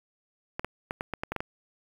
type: clicks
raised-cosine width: 0.5 ms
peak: -16 dBFS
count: 9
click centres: 0.595 / 0.646 / 0.909 / 1.009 / 1.137 / 1.235 / 1.32 / 1.363 / 1.405 s
effects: 7-bit